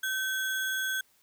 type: tone with sample-and-hold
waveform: sine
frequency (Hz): 1541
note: G6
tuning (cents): -30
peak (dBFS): -28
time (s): 0.03-1.01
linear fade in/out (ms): 5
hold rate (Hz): 4900
effects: white hiss -66 dBFS RMS until 1.22 s